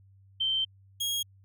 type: tone pair in turn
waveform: sine / sawtooth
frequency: 3116 / 3281 Hz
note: G7 / G#7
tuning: -11 / -22 cents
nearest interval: minor second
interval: 89 cents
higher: second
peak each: -25 dBFS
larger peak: neither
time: 0.4-0.65 / 1-1.23 s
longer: first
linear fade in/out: 10 ms
effects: added 97 Hz sine -55 dBFS peak until 1.44 s